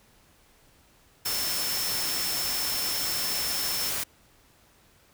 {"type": "tone in noise", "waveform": "sine", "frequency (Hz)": 5330, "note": "E8", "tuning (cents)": 18, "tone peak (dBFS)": -31, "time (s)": [1.25, 3.9], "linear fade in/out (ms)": 10, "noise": "white", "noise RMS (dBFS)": -30, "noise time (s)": [1.25, 4.04], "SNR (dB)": -4, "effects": ["pink hiss -60 dBFS RMS until 5.13 s"]}